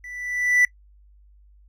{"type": "tone with level ramp", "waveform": "triangle", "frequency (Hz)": 1975.5, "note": "B6", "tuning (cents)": 0, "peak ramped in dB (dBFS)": [-35, -11], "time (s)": [0.04, 0.65], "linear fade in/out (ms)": 2, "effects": ["noise-tail reverb RT60 0.1 s tail -22 dB re dry", "added 50 Hz sine -50 dBFS peak until 1.68 s"]}